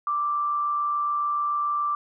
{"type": "tone with amplitude modulation", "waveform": "sine", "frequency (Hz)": 1174.7, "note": "D6", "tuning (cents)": 0, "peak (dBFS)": -21, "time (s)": [0.07, 1.95], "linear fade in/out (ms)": 2, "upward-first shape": "sine", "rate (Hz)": 147, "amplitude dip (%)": 30, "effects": []}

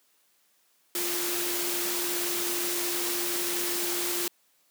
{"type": "tone in noise", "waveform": "sine", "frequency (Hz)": 349.2, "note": "F4", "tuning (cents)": 0, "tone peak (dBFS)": -34, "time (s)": [0.95, 4.28], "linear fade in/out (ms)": 2, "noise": "white", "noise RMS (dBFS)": -30, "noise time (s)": [0.95, 4.28], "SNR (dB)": -7, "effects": ["white hiss -67 dBFS RMS until 4.7 s", "high-pass 200 Hz 12 dB/octave"]}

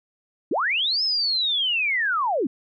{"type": "linear two-way sweep", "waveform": "sine", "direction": "up then down", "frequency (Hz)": [222.6, 5274, 222.6], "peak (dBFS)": -20, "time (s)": [0.51, 2.47], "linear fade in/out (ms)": 5, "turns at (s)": 1.03, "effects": []}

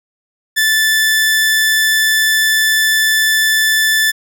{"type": "tone", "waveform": "sawtooth", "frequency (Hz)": 1754, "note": "A6", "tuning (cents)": -6, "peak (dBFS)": -7, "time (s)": [0.56, 4.12], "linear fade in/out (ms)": 20, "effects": []}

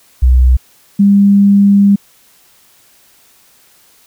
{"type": "tone pair in turn", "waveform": "sine", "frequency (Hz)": [63.1, 200.3], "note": ["B1", "G3"], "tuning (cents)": [38, 38], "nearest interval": "octave + minor sixth", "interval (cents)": 2000, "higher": "second", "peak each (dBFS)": -4, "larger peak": "neither", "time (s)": [[0.22, 0.57], [0.99, 1.96]], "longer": "second", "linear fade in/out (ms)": 10, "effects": ["white hiss -48 dBFS RMS until 4.06 s"]}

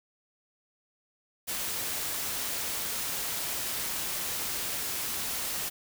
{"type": "noise", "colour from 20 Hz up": "white", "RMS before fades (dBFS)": -33, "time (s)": [1.47, 5.7], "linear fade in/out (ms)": 20, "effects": []}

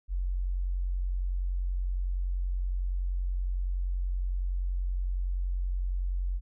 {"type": "tone", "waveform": "sine", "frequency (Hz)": 45.32, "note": "F#1", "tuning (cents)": -35, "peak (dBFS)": -27, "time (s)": [0.08, 6.41], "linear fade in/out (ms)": 50, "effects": []}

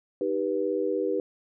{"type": "chord", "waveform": "sine", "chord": "Eb augmented", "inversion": "none", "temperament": "equal with one note detuned", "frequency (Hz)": [311.1, 392, 488.2], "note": ["Eb4", "G4", "B4"], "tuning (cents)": [0, 0, -20], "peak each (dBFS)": [-31, -28, -28], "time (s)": [0.21, 1.2], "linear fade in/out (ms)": 2, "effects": []}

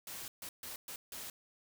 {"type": "noise bursts at uneven times", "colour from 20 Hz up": "white", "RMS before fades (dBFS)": -45, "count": 5, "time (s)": [[0.07, 0.28], [0.42, 0.49], [0.63, 0.76], [0.88, 0.96], [1.12, 1.3]], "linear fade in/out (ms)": 2, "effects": []}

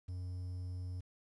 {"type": "tone with quantisation", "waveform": "triangle", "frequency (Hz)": 90.5, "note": "F#2", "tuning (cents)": -38, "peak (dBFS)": -37, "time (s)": [0.08, 1.01], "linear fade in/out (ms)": 10, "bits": 11, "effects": ["resampled to 24000 Hz"]}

